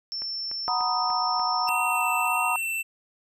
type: tone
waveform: sine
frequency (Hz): 5380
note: E8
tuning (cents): +34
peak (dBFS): -29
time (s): 0.12-1.69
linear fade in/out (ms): 0
type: click train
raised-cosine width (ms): 0.5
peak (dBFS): -28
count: 6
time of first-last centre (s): 0.22-1.691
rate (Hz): 3.4
type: chord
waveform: sine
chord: B major seventh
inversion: second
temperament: equal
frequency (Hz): 740 / 932.3 / 987.8 / 1244.5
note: F#5 / A#5 / B5 / D#6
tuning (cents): 0 / 0 / 0 / 0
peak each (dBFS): -29 / -29 / -30 / -28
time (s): 0.68-2.56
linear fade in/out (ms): 0
type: tone with vibrato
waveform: square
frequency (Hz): 2697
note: E7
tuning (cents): +39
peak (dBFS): -27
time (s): 1.67-2.83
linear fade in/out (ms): 20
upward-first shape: sine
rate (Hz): 1.6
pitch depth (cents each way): 14
effects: none

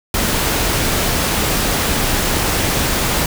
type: noise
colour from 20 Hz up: pink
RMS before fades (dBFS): -17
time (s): 0.14-3.26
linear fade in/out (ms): 2
effects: none

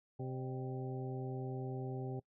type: harmonic tone with a mistuned harmonic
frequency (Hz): 130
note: C3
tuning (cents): -11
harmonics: 1 / 2 / 3 / 4 / 5 / 6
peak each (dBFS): -40 / -47 / -45 / -53 / -55 / -51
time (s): 0.19-2.2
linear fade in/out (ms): 10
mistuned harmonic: 5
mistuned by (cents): -110
effects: noise-tail reverb RT60 0.1 s tail -22 dB re dry

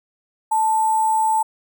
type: tone with sample-and-hold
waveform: sine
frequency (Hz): 880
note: A5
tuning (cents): 0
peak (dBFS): -15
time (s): 0.51-1.43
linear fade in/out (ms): 10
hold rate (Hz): 8820
effects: none

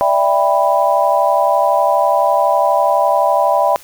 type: chord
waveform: sine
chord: E minor seventh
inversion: third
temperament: equal with one note detuned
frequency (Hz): 587.3 / 659.3 / 792.6 / 987.8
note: D5 / E5 / G5 / B5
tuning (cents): 0 / 0 / +19 / 0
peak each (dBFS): -16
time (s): 0.01-3.76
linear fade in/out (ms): 0
effects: white hiss -41 dBFS RMS until 3.83 s

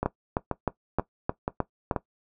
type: two click trains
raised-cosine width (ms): 1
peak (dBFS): -12 / -10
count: 5 / 7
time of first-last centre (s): 0.03-1.962 / 0.06-1.912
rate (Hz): 2.07 / 3.24
effects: noise-tail reverb RT60 0.1 s tail -17 dB re dry

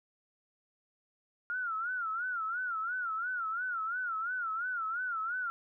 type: tone with vibrato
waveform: sine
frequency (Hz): 1396.9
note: F6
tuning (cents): 0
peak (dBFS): -32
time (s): 1.5-5.5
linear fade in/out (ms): 0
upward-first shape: sine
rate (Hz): 2.9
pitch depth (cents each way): 140
effects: none

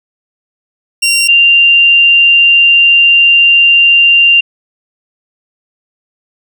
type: tone pair in turn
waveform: 20% pulse / sine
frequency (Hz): 2761 / 2783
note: F7 / F7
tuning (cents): -20 / -7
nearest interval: unison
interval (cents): 13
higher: second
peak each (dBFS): -3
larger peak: neither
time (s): 1.02-1.28 / 1.28-4.41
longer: second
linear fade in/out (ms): 10
effects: none

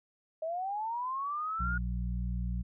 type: linear sweep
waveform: sine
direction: up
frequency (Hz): 624 to 1447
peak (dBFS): -32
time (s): 0.42-1.78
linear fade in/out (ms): 5
type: harmonic tone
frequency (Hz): 59.8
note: A#1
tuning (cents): +45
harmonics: 1 / 2 / 3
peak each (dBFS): -32 / -39 / -39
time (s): 1.59-2.63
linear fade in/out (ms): 20
effects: none

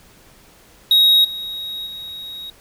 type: tone with level steps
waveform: triangle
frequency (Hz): 3787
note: A#7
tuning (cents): +27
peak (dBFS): -8 / -24 / -28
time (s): 0.91-2.5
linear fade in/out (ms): 2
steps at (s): 1.24 / 1.86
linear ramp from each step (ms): 10
effects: pink hiss -49 dBFS RMS until 2.6 s

